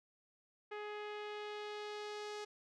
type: tone with low-pass filter sweep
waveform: sawtooth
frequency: 418.8 Hz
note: G#4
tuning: 15 cents sharp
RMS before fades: -45 dBFS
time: 0.71-2.45 s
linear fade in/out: 10 ms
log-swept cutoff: 2300 to 5800 Hz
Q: 1.4
effects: none